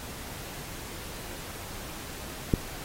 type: click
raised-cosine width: 3 ms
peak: -8 dBFS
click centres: 2.538 s
effects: pink hiss -41 dBFS RMS until 2.84 s + AAC 48 kbps